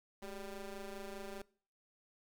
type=ring-modulated tone; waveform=20% pulse; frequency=198.5 Hz; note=G3; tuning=22 cents sharp; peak=-36 dBFS; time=0.22-1.42 s; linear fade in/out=5 ms; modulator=186 Hz; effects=noise-tail reverb RT60 0.5 s tail -23 dB re dry